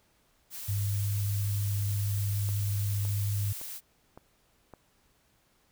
blue noise, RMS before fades -40 dBFS, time 0.5-3.81 s, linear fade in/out 50 ms
sine tone, 101.3 Hz, G#2, 43 cents flat, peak -27 dBFS, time 0.68-3.53 s, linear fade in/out 10 ms
click train, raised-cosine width 1 ms, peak -32 dBFS, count 5, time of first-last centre 2.49-4.737 s, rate 1.78 Hz
effects pink hiss -68 dBFS RMS until 5.71 s

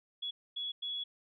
sine tone bursts at uneven times, 3373 Hz, G#7, 26 cents sharp, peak -35 dBFS, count 3, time 0.22-0.31 / 0.56-0.72 / 0.82-1.04 s, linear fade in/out 10 ms, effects none

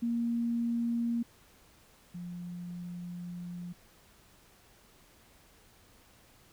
sine tone pair in turn, 234.5 / 175.68 Hz, A#3 / F3, +11 / +11 cents, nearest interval perfect fourth, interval 500 cents, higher first, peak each -28 / -38 dBFS, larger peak first, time 0.02-1.23 / 2.14-3.73 s, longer second, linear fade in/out 10 ms, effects pink hiss -61 dBFS RMS until 6.52 s

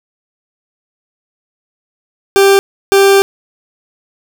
40% pulse tone bursts at uneven times, 393.5 Hz, G4, 7 cents sharp, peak -4 dBFS, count 2, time 2.36-2.59 / 2.92-3.22 s, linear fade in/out 0 ms, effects 7-bit

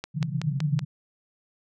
click train, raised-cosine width 0.2 ms, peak -15 dBFS, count 5, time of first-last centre 0.04-0.792 s, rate 5.32 Hz
pink band-pass noise, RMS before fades -27 dBFS, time 0.14-0.85 s, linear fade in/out 20 ms, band 130 to 170 Hz, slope 96 dB/octave
effects none

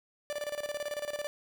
45% pulse tone with tremolo, 587.3 Hz, D5, in tune, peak -32 dBFS, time 0.3-1.27 s, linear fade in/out 0 ms, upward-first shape square, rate 18 Hz, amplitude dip 75%, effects none

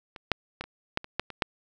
clicks, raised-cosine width 0.3 ms, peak -25 / -6 / -17 / -25 / -10 / -24 / -10 / -23 / -7 dBFS, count 9, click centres 0.162 / 0.317 / 0.61 / 0.64 / 0.974 / 1.044 / 1.196 / 1.303 / 1.422 s, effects none

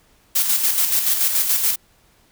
blue noise with tremolo, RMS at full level -17 dBFS, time 0.35-1.76 s, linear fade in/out 10 ms, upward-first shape square, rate 7 Hz, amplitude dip 45%, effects pink hiss -57 dBFS RMS until 2.31 s

